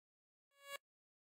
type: tone with exponential growth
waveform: 10% pulse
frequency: 561 Hz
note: C#5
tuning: 21 cents sharp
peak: -33 dBFS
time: 0.51-0.76 s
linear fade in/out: 2 ms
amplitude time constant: 53 ms
effects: noise-tail reverb RT60 0.1 s tail -26 dB re dry + AAC 64 kbps